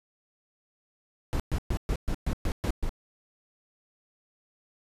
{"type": "noise bursts", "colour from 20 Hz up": "brown", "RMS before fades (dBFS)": -27, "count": 9, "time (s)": [1.33, 2.893], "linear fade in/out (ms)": 0, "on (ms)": 67, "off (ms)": 120, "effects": ["resampled to 32000 Hz"]}